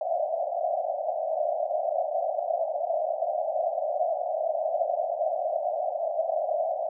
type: band-pass noise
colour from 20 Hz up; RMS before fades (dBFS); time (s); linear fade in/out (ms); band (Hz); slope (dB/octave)
white; -28; 0.01-6.89; 2; 590 to 720; 96
effects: none